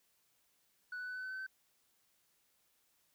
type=tone with pitch steps; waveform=sine; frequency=1480 / 1489.4 / 1498.9 / 1508.5 / 1518.1 / 1527.8 / 1537.5 Hz; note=F#6 / F#6 / F#6 / F#6 / F#6 / G6 / G6; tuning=0 / +11 / +22 / +33 / +44 / -45 / -34 cents; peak=-38 dBFS; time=0.92-1.466 s; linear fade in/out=5 ms; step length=78 ms; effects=tanh soft clip ceiling -39 dBFS + white hiss -75 dBFS RMS until 3.14 s